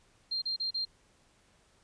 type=tone bursts; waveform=sine; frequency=4186 Hz; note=C8; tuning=in tune; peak=-30 dBFS; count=4; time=0.31-0.852 s; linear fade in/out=10 ms; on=110 ms; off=34 ms; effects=pink hiss -66 dBFS RMS until 1.83 s + resampled to 22050 Hz